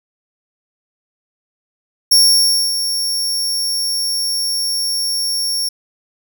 sawtooth tone with ADSR envelope, 5500 Hz, F8, 27 cents flat, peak -4 dBFS, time 2.11-5.69 s, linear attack 10 ms, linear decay 600 ms, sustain -10 dB, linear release 7 ms, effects none

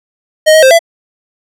square tone with pitch steps, 623 / 631 / 526 / 669 Hz, D#5 / D#5 / C5 / E5, +2 / +24 / +9 / +25 cents, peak -3 dBFS, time 0.46-0.792 s, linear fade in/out 20 ms, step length 83 ms, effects low-pass 12000 Hz 12 dB/octave

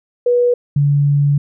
sine tone pair in turn, 486.8 / 143.4 Hz, B4 / D3, -25 / -41 cents, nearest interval octave + major sixth, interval 2116 cents, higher first, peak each -10 dBFS, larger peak neither, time 0.26-0.54 / 0.76-1.38 s, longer second, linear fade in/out 5 ms, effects none

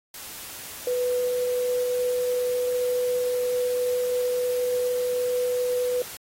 sine tone in noise, 495.4 Hz, B4, 5 cents sharp, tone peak -22 dBFS, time 0.87-6.02 s, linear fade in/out 2 ms, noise white, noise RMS -39 dBFS, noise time 0.14-6.17 s, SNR +14 dB, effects AAC 48 kbps

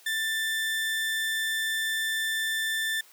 30% pulse tone, 1774 Hz, A6, 14 cents sharp, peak -24 dBFS, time 0.06-3.01 s, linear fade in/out 5 ms, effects white hiss -55 dBFS RMS until 3.12 s + high-pass 400 Hz 12 dB/octave

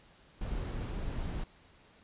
brown noise, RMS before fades -36 dBFS, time 0.41-1.44 s, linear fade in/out 5 ms, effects pink hiss -61 dBFS RMS until 2.03 s + resampled to 8000 Hz

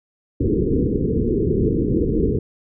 white low-pass noise, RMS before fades -19 dBFS, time 0.4-2.39 s, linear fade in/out 5 ms, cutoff 460 Hz, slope 96 dB/octave, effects none

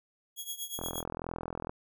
10% pulse tone with tremolo, 3322 Hz, G#7, in tune, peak -25 dBFS, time 0.36-1.04 s, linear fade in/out 50 ms, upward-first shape triangle, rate 8.4 Hz, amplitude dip 90%
click train, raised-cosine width 1 ms, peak -22 dBFS, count 39, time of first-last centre 0.79-1.695 s, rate 42 Hz
effects none

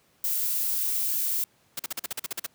violet noise, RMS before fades -27 dBFS, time 0.24-1.44 s, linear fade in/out 2 ms
white noise bursts, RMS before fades -31 dBFS, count 11, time 1.77-2.464 s, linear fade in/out 5 ms, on 24 ms, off 43 ms
effects pink hiss -64 dBFS RMS until 2.54 s + high-pass 100 Hz 12 dB/octave

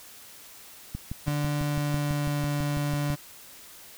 click train, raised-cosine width 5 ms, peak -20 dBFS, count 14, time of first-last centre 0.95-3.102 s, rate 6.04 Hz
35% pulse tone with pitch glide, 146.7 to 145.52 Hz, D3 to D3, -2 to -16 cents, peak -24 dBFS, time 1.26-3.16 s, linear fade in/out 20 ms, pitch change -14 cents, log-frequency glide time 1.56-2.45 s
effects white hiss -48 dBFS RMS until 3.97 s

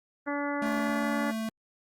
harmonic tone, 287 Hz, D4, 40 cents flat, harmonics 1 / 2 / 3 / 4 / 5 / 6 / 7, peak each -32 / -35 / -37 / -38 / -39 / -40 / -40 dBFS, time 0.26-1.32 s, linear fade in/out 20 ms
square tone with pitch glide, 220 to 221.8 Hz, A3 to A3, 0 to +14 cents, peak -31 dBFS, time 0.62-1.49 s, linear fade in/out 2 ms, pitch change +14 cents, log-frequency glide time 0.76-0.99 s
effects Opus 32 kbps

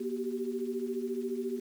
sine tone cluster, 240 / 379.7 / 394 Hz, B3 / F#4 / G4, -49 / +45 / +9 cents, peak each -36 / -36 / -36 dBFS, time 0-1.6 s, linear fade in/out 10 ms, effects 9-bit

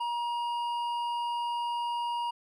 triangle tone with hard clipping, 950 Hz, A#5, 33 cents sharp, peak -31 dBFS, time 0-2.31 s, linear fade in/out 10 ms, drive 11 dB, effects none

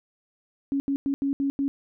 sine tone bursts at uneven times, 277.2 Hz, C#4, in tune, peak -22 dBFS, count 6, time 0.72-0.8 / 0.88-0.96 / 1.06-1.14 / 1.22-1.33 / 1.4-1.5 / 1.59-1.68 s, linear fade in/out 0 ms, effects none

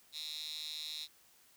10% pulse tone with high-pass filter, 153.9 Hz, D#3, 19 cents flat, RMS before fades -43 dBFS, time 0.12-1.08 s, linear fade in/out 50 ms, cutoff 3900 Hz, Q 6.3, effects white hiss -65 dBFS RMS until 1.56 s

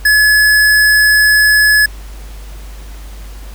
square tone, 1704 Hz, G#6, 44 cents sharp, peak -7 dBFS, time 0.05-1.86 s, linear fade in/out 5 ms, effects added 50 Hz sine -27 dBFS peak until 3.54 s + pink hiss -39 dBFS RMS until 3.54 s

